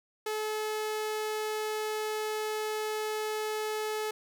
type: tone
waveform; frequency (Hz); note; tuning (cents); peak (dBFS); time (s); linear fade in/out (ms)
sawtooth; 430; A4; -40; -27; 0.26-4.11; 5
effects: none